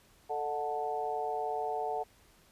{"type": "harmonic tone with a mistuned harmonic", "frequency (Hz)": 146.83, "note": "D3", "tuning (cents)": 0, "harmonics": [3, 4, 5, 6], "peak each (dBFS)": [-37, -42, -34, -39], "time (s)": [0.29, 2.04], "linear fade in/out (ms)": 20, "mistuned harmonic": 4, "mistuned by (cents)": 50, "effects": ["pink hiss -63 dBFS RMS until 2.51 s", "resampled to 32000 Hz"]}